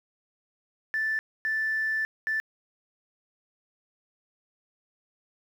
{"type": "tone bursts at uneven times", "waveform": "sine", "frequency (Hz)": 1760, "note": "A6", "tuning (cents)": 0, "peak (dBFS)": -24, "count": 3, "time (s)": [[0.94, 1.19], [1.45, 2.05], [2.27, 2.4]], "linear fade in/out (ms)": 0, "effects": ["tanh soft clip ceiling -20 dBFS", "9-bit"]}